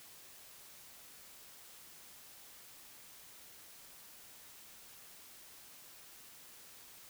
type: silence
effects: white hiss -56 dBFS RMS until 7.09 s